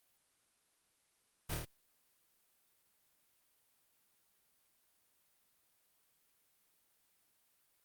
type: noise with echo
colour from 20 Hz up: pink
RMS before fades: -39 dBFS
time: 1.49-1.55 s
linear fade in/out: 10 ms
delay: 26 ms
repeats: 4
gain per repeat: -2 dB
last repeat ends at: 1.654 s
effects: white hiss -75 dBFS RMS until 7.84 s + Opus 32 kbps